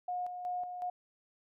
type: tone with tremolo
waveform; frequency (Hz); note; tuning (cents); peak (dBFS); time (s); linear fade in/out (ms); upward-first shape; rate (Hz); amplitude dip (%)
sine; 720; F#5; -47; -33; 0.08-0.9; 5; square; 2.7; 50
effects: none